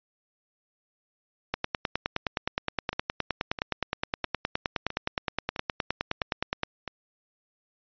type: two click trains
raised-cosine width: 0.3 ms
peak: -18 / -10 dBFS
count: 7 / 50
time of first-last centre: 2.93-6.877 / 1.54-6.634 s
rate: 1.52 / 9.62 Hz
effects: resampled to 11025 Hz